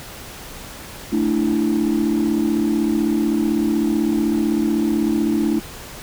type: chord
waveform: sine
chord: A suspended fourth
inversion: none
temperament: equal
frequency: 220 / 293.7 / 329.6 Hz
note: A3 / D4 / E4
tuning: 0 / 0 / 0 cents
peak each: -19 dBFS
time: 1.12-5.6 s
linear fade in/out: 10 ms
effects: tanh soft clip ceiling -11 dBFS + pink hiss -36 dBFS RMS until 6.02 s